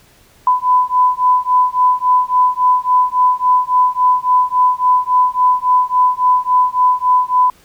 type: beating tone pair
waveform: sine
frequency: 1000 / 1003.6 Hz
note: B5 / B5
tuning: +21 / +28 cents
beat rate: 3.6 Hz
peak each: -13 dBFS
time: 0.47-7.5 s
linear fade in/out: 2 ms
effects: pink hiss -49 dBFS RMS until 7.64 s